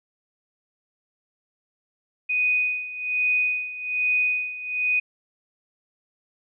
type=tone with tremolo; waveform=sine; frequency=2489 Hz; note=D#7; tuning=in tune; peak=-18 dBFS; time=2.29-5 s; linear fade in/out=10 ms; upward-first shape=sine; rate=1.2 Hz; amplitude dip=80%; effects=none